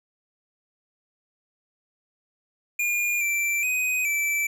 square tone with pitch steps, 2421 / 2346 / 2505 / 2323 Hz, D#7 / D7 / D#7 / D7, -48 / -2 / +11 / -20 cents, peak -23 dBFS, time 2.79-4.47 s, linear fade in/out 5 ms, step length 420 ms, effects none

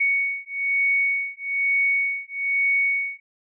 sine beating tone pair, 2227 / 2228.1 Hz, C#7 / C#7, +7 / +8 cents, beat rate 1.1 Hz, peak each -23 dBFS, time 0-3.2 s, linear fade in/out 10 ms, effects none

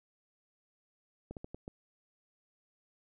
slowing click train, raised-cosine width 2 ms, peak -29 dBFS, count 5, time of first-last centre 1.31-1.679 s, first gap 58 ms, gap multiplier 1.32, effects none

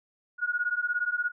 sine beating tone pair, 1440 / 1457 Hz, F#6 / F#6, -47 / -27 cents, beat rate 17 Hz, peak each -29 dBFS, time 0.38-1.32 s, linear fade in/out 50 ms, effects none

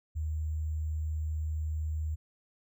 sine tone with sample-and-hold, 77.78 Hz, D#2, in tune, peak -30 dBFS, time 0.15-2.16 s, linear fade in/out 20 ms, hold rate 7350 Hz, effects none

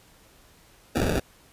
white noise with sample-and-hold, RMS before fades -24 dBFS, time 0.95-1.2 s, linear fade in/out 10 ms, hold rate 1050 Hz, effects pink hiss -56 dBFS RMS until 1.52 s + resampled to 32000 Hz

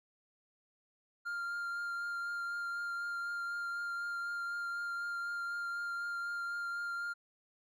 triangle tone with vibrato, 1396.9 Hz, F6, in tune, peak -34 dBFS, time 1.25-7.14 s, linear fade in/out 20 ms, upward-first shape triangle, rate 4 Hz, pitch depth 14 cents each way, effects none

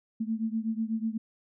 sine beating tone pair, 220 / 228.1 Hz, A3 / A#3, 0 / -37 cents, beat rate 8.1 Hz, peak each -30 / -32 dBFS, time 0.2-1.18 s, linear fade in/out 10 ms, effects none

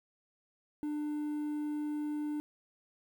triangle tone, 298.3 Hz, D4, 27 cents sharp, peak -31 dBFS, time 0.83-2.4 s, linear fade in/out 0 ms, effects 10-bit

